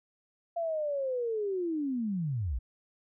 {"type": "linear sweep", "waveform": "sine", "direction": "down", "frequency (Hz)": [687, 50.5], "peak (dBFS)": -29, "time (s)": [0.56, 2.59], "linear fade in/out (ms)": 10, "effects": []}